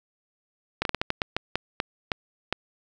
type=slowing click train; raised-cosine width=0.3 ms; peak=-8 dBFS; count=12; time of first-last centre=0.82-2.526 s; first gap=32 ms; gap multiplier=1.29; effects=none